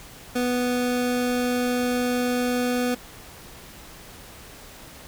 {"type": "tone", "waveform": "25% pulse", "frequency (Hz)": 246.9, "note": "B3", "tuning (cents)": 0, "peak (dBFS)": -18, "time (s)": [0.35, 2.95], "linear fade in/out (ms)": 10, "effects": ["pink hiss -44 dBFS RMS until 5.07 s"]}